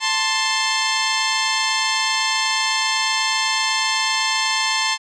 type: tone pair together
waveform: 10% pulse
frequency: 880.5 / 1051 Hz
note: A5 / C6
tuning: +1 / +7 cents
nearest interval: minor third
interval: 306 cents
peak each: -12 dBFS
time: 0-4.98 s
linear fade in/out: 50 ms
effects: resampled to 22050 Hz